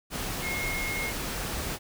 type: tone in noise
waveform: sine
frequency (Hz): 2154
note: C7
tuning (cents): +50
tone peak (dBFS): -31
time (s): 0.41-1.13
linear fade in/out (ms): 50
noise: pink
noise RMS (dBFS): -33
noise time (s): 0.1-1.79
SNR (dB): -1
effects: none